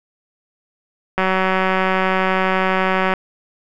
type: click train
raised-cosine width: 0.5 ms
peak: -3 dBFS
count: 369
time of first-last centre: 1.18-3.137 s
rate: 188 Hz
effects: none